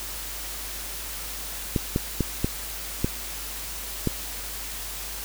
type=clicks; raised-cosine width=3 ms; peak=-9 dBFS; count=6; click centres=1.762 / 1.961 / 2.207 / 2.445 / 3.045 / 4.073 s; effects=added 50 Hz sine -40 dBFS peak until 5.24 s + white hiss -35 dBFS RMS until 5.24 s